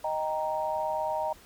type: chord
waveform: sine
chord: Eb major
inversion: none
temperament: equal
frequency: 622.3 / 784 / 932.3 Hz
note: Eb5 / G5 / Bb5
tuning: 0 / 0 / 0 cents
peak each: -31 / -34 / -31 dBFS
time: 0.04-1.33 s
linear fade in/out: 5 ms
effects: pink hiss -54 dBFS RMS until 1.45 s